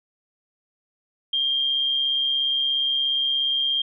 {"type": "tone with amplitude modulation", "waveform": "sine", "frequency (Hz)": 3203, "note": "G7", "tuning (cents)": 37, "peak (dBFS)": -18, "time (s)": [1.33, 3.82], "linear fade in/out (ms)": 5, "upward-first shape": "sine", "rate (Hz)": 137, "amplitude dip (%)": 40, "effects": []}